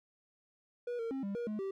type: tone with pitch steps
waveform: triangle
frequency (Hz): 484.1 / 457.9 / 268.1 / 198.9 / 476.2 / 212.6 / 388.3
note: B4 / A#4 / C4 / G3 / A#4 / G#3 / G4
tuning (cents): -35 / -31 / +42 / +25 / +37 / +41 / -16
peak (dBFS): -33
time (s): 0.87-1.71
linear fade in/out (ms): 5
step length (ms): 120
effects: none